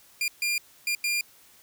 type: tone bursts at uneven times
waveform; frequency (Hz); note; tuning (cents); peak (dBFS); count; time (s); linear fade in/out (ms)
sawtooth; 2400; D7; +37; -21; 4; 0.21-0.28 / 0.42-0.58 / 0.87-0.95 / 1.04-1.21; 2
effects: white hiss -56 dBFS RMS until 1.62 s